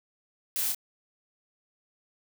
blue noise with echo, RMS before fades -30 dBFS, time 0.56-0.72 s, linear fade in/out 0 ms, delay 27 ms, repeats 1, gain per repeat -4 dB, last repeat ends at 0.747 s, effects none

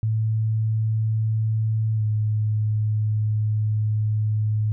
sine tone with pitch glide, 110 to 107.3 Hz, A2 to A2, 0 to -43 cents, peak -19 dBFS, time 0.03-4.72 s, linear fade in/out 0 ms, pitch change -43 cents, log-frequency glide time 1.95-2.03 s, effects none

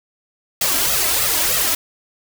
white noise with flanger, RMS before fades -18 dBFS, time 0.61-1.75 s, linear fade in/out 5 ms, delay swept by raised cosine 1.5 to 3.1 ms, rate 3.2 Hz, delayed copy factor +0.95, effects none

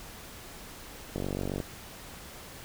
click train, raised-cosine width 2 ms, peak -19 dBFS, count 22, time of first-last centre 1.16-1.602 s, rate 47.5 Hz, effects pink hiss -46 dBFS RMS until 2.64 s

